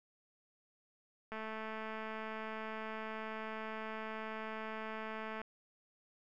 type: click train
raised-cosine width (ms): 0.5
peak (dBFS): -29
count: 898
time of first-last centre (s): 1.32-5.416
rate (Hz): 219
effects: none